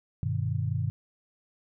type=chord; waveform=sine; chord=G augmented; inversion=none; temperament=just; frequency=98 / 122.5 / 153.12 Hz; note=G2 / B2 / D#3; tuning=0 / -14 / -27 cents; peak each=-30 / -30 / -32 dBFS; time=0.23-0.9 s; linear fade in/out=0 ms; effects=none